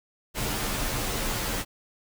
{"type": "noise with comb filter", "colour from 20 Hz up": "pink", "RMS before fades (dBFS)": -29, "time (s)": [0.34, 1.65], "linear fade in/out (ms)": 50, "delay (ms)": 12, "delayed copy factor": -0.65, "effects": []}